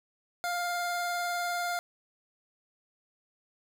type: tone with vibrato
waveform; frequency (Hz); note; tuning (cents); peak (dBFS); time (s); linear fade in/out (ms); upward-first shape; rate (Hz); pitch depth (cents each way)
25% pulse; 702; F5; +9; -26; 0.44-1.79; 0; sine; 20; 17
effects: none